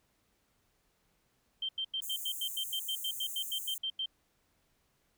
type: tone bursts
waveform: sine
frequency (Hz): 3136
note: G7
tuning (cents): 0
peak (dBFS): -32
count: 16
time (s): 1.62-4.059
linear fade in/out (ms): 5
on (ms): 69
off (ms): 89
type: high-pass noise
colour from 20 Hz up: white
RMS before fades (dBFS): -41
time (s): 2.02-3.78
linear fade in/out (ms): 2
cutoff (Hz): 6400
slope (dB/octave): 96
effects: pink hiss -74 dBFS RMS until 5.17 s